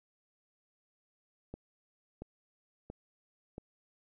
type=click train; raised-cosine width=2 ms; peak=-29 dBFS; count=4; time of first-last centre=1.54-3.581 s; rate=1.47 Hz; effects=none